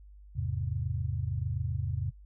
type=chord; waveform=sine; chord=E augmented; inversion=none; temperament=equal; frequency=82.41 / 103.83 / 130.81 Hz; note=E2 / G#2 / B#2; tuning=0 / 0 / 0 cents; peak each=-34 dBFS; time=0.35-2.11 s; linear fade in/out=20 ms; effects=noise-tail reverb RT60 0.1 s tail -23 dB re dry + added 50 Hz sine -49 dBFS peak until 2.25 s